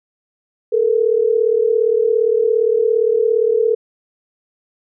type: tone pair together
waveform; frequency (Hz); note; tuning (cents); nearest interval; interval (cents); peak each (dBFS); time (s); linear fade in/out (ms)
sine; 434.1 / 471.5; A4 / A#4; -23 / +20; minor second; 143; -15; 0.72-3.75; 10
effects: none